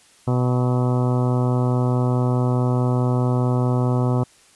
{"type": "harmonic tone with a mistuned harmonic", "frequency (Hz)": 124.7, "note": "B2", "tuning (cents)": 17, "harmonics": [1, 2, 3, 4, 5, 6, 7, 8, 9, 10], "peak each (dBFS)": [-18, -24, -28, -30, -32, -34, -35, -36, -37, -38], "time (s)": [0.27, 4.24], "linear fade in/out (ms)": 10, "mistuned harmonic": 10, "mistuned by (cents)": 42, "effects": ["white hiss -53 dBFS RMS until 4.55 s", "resampled to 24000 Hz"]}